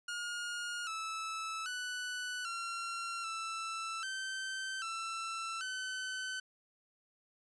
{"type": "tone with pitch steps", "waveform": "sawtooth", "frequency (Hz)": [1427, 1310, 1487, 1369, 1327, 1547, 1336, 1519], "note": ["F6", "E6", "F#6", "F6", "E6", "G6", "E6", "F#6"], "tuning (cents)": [37, -11, 8, -35, 11, -23, 23, 45], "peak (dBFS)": -34, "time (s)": [0.08, 6.4], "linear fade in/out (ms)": 5, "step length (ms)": 790, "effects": ["resampled to 22050 Hz"]}